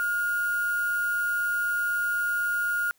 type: tone with quantisation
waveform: sine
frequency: 1426 Hz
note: F6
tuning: 36 cents sharp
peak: -24 dBFS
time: 0-2.91 s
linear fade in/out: 0 ms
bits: 6
effects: white hiss -66 dBFS RMS until 2.98 s